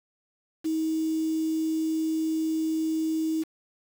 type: tone with quantisation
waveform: sine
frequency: 318.3 Hz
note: D#4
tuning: 39 cents sharp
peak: -24 dBFS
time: 0.64-3.44 s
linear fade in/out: 20 ms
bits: 7
effects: none